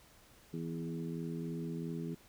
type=harmonic tone with a mistuned harmonic; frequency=83 Hz; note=E2; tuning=12 cents sharp; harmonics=2 / 3 / 4 / 5; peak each=-39 / -43 / -45 / -47 dBFS; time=0.53-2.15 s; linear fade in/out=10 ms; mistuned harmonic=2; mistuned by=-15 cents; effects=pink hiss -62 dBFS RMS until 2.28 s